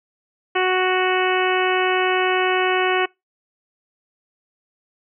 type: harmonic tone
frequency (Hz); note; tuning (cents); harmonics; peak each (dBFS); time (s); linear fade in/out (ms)
370; F#4; 0; 1 / 2 / 3 / 4 / 5 / 6 / 7 / 8; -20 / -23 / -25 / -26 / -27 / -28 / -28 / -29; 0.55-3.06; 10
effects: noise-tail reverb RT60 0.2 s tail -25 dB re dry